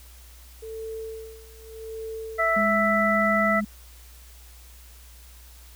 sine tone with tremolo, 445 Hz, A4, 20 cents sharp, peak -31 dBFS, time 0.62-2.66 s, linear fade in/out 10 ms, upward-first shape sine, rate 0.84 Hz, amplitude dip 90%
harmonic tone, 660 Hz, E5, 2 cents sharp, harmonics 1 / 2 / 3, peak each -24 / -24 / -24 dBFS, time 2.38-3.61 s, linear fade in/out 20 ms
sine tone, 207.7 Hz, G#3, in tune, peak -25 dBFS, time 2.56-3.65 s, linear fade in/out 10 ms
effects added 60 Hz sine -46 dBFS peak until 5.75 s + white hiss -52 dBFS RMS until 5.75 s

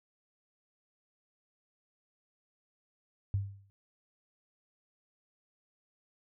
sine tone with exponential decay, 99 Hz, G2, 18 cents sharp, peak -25 dBFS, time 3.34-3.7 s, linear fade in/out 0 ms, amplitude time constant 77 ms, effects none

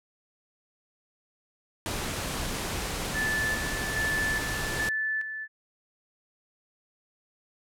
pink noise, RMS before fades -32 dBFS, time 1.86-4.89 s, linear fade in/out 0 ms
sine tone with tremolo, 1748 Hz, A6, 12 cents flat, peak -26 dBFS, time 3.13-5.48 s, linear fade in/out 50 ms, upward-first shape square, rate 1.2 Hz, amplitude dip 55%
effects low-pass 12000 Hz 12 dB/octave

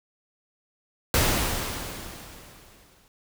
pink noise with exponential decay, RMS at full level -20 dBFS, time 1.14-3.08 s, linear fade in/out 1 ms, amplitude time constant 420 ms, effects none

